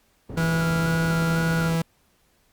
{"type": "low-pass noise", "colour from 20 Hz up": "white", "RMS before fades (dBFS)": -35, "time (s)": [0.29, 1.76], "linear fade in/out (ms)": 5, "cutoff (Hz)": 280, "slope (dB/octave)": 12}
{"type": "tone with vibrato", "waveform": "triangle", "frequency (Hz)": 1418, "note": "F6", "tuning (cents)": 26, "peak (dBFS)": -27, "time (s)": [0.36, 1.71], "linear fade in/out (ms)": 50, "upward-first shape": "square", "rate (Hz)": 2, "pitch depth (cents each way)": 27}
{"type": "tone", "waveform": "45% pulse", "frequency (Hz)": 164.81, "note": "E3", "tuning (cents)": 0, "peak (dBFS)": -21, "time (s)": [0.37, 1.82], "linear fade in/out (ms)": 5}
{"effects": ["pink hiss -64 dBFS RMS until 2.52 s", "Opus 48 kbps"]}